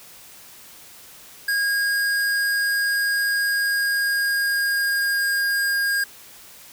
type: tone with pitch glide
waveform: square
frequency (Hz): 1631 to 1619.7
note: G#6 to G#6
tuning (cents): -32 to -44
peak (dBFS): -20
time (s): 1.48-6.04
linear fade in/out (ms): 5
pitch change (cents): -12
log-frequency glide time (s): 3.49-5.33
effects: white hiss -45 dBFS RMS until 6.72 s